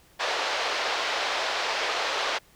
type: band-pass noise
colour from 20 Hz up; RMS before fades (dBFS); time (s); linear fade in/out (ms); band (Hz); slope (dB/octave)
pink; -28; 0.19-2.39; 20; 510 to 5000; 24
effects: pink hiss -58 dBFS RMS until 2.55 s